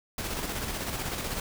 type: noise with tremolo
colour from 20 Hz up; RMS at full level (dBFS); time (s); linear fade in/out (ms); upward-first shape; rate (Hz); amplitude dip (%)
pink; -32; 0.18-1.4; 2; square; 16; 35
effects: none